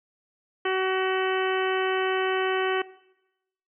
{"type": "harmonic tone", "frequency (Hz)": 377.1, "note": "F#4", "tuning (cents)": 33, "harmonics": [1, 2, 3, 4, 5, 6, 7, 8], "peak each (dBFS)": [-25, -32, -32, -33, -33, -39, -38, -35], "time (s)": [0.65, 2.82], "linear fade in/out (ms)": 5, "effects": ["noise-tail reverb RT60 0.9 s tail -19 dB re dry"]}